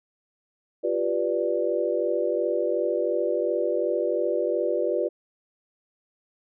sine chord, G dominant seventh, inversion third, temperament equal, 349.2 / 392 / 493.9 / 587.3 Hz, F4 / G4 / B4 / D5, 0 / 0 / 0 / 0 cents, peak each -28 / -29 / -27 / -27 dBFS, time 0.83-5.09 s, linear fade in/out 20 ms, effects none

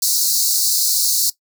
pink high-pass noise, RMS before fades -17 dBFS, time 0.02-1.3 s, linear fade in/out 5 ms, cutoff 4100 Hz, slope 96 dB/octave, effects noise-tail reverb RT60 0.1 s tail -18 dB re dry

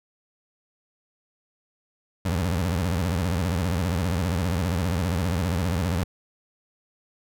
25% pulse tone with vibrato, 87.31 Hz, F2, in tune, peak -19 dBFS, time 2.25-6.04 s, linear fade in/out 5 ms, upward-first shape sine, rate 15 Hz, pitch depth 190 cents each way, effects none

